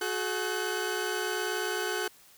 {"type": "tone cluster", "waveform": "sawtooth", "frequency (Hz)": [366.5, 425.5, 1514], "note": ["F#4", "G#4", "F#6"], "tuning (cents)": [-16, 42, 39], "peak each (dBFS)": -30, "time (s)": [0.01, 2.08], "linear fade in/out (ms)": 5, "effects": ["white hiss -57 dBFS RMS until 2.37 s"]}